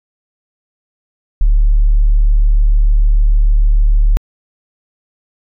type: tone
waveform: sine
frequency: 36.71 Hz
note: D1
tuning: in tune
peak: -5 dBFS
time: 1.41-4.17 s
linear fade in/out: 0 ms
effects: tanh soft clip ceiling -3 dBFS